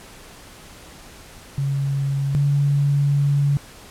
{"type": "tone pair in turn", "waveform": "sine", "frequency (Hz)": [138.59, 142.24], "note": ["C#3", "C#3"], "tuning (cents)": [0, 45], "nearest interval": "unison", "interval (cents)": 45, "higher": "second", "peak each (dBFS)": [-19, -15], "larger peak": "second", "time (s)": [[1.58, 2.35], [2.35, 3.57]], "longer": "second", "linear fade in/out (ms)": 0, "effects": ["pink hiss -43 dBFS RMS until 3.9 s", "low-pass 12000 Hz 12 dB/octave"]}